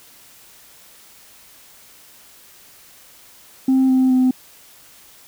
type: tone with pitch steps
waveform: sine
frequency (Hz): 263 / 259.5 / 256.1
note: C4 / C4 / C4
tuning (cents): +9 / -14 / -37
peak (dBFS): -10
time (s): 3.68-4.31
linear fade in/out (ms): 5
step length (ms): 210
effects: tanh soft clip ceiling -10 dBFS + white hiss -47 dBFS RMS until 5.27 s